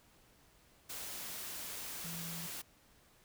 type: tone in noise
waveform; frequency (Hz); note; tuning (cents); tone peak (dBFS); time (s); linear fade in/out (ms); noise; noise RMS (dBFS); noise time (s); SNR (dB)
sine; 167.4; E3; +27; -45; 2.04-2.47; 10; white; -44; 0.89-2.62; -4
effects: pink hiss -66 dBFS RMS until 3.24 s

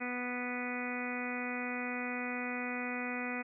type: harmonic tone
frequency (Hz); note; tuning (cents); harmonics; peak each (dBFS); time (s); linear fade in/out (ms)
246.9; B3; 0; 1 / 2 / 3 / 4 / 5 / 6 / 7 / 8 / 9 / 10; -39 / -44 / -45 / -50 / -47 / -45 / -52 / -42 / -47 / -43; 0-3.43; 20
effects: none

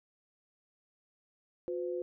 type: tone pair together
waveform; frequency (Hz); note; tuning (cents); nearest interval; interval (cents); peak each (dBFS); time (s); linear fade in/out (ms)
sine; 359.2 / 508; F4 / B4; +49 / +49; tritone; 600; -35 / -37; 1.68-2.02; 0
effects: none

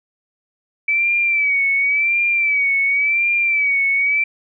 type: tone with vibrato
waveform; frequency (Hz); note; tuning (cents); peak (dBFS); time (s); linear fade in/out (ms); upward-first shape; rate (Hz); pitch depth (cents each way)
sine; 2300; D7; -37; -14; 0.88-4.24; 5; sine; 0.92; 70
effects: none

